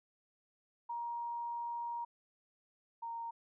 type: tone pair in turn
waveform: sine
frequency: 943 / 926.8 Hz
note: A#5 / A#5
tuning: +20 / -10 cents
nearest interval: unison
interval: 30 cents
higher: first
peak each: -37 / -39 dBFS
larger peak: first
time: 0.89-2.05 / 3.02-3.31 s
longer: first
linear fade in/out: 10 ms
effects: none